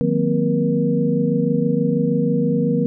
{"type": "tone cluster", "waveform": "sine", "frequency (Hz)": [155.8, 182.4, 231.3, 257.3, 476], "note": ["D#3", "F#3", "A#3", "C4", "A#4"], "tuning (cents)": [3, -24, -13, -29, 36], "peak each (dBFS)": -22, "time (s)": [0.01, 2.86], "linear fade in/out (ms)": 0, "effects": []}